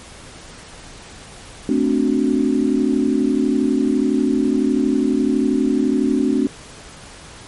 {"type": "chord", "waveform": "sine", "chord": "D dominant seventh", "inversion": "second", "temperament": "equal with one note detuned", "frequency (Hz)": [220, 261.6, 293.7, 371.5], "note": ["A3", "C4", "D4", "F#4"], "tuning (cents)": [0, 0, 0, 7], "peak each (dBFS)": [-21, -18, -19, -23], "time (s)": [1.69, 6.47], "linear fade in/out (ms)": 2, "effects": ["pink hiss -39 dBFS RMS until 7.47 s", "MP3 48 kbps"]}